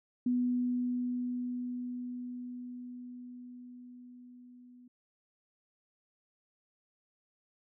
sine tone with level ramp, 247 Hz, B3, in tune, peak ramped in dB -26 to -53 dBFS, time 0.26-4.88 s, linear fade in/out 5 ms, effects none

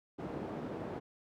white band-pass noise, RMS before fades -41 dBFS, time 0.18-1 s, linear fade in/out 20 ms, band 130 to 450 Hz, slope 12 dB/octave, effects none

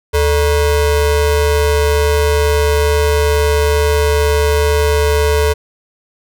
square ring-modulated tone, 256.9 Hz, C4, 32 cents flat, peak -8 dBFS, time 0.13-5.54 s, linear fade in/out 20 ms, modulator 182 Hz, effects none

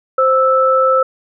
sine tone pair together, 523.3 / 1316.8 Hz, C5 / E6, 0 / -2 cents, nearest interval octave + major third, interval 1598 cents, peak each -12 dBFS, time 0.18-1.03 s, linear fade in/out 5 ms, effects none

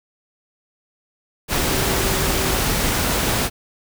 sine tone in noise, 384.3 Hz, G4, 34 cents flat, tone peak -28 dBFS, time 1.65-2.63 s, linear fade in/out 50 ms, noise pink, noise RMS -20 dBFS, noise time 1.48-3.5 s, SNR -11 dB, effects none

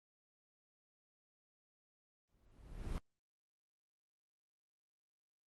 brown noise with exponential growth, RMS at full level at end -37 dBFS, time 2.29-2.98 s, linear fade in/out 0 ms, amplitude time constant 150 ms, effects Opus 24 kbps

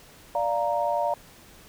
sine chord, Bb major, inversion first, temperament equal, 587.3 / 698.5 / 932.3 Hz, D5 / F5 / Bb5, 0 / 0 / 0 cents, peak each -27 dBFS, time 0.35-1.14 s, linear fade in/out 2 ms, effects pink hiss -51 dBFS RMS until 1.68 s

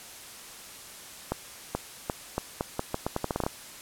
accelerating click train, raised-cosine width 1 ms, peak -13 dBFS, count 15, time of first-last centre 1.32-3.465 s, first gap 430 ms, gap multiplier 0.81, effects white hiss -45 dBFS RMS until 3.81 s + low-pass 12000 Hz 12 dB/octave

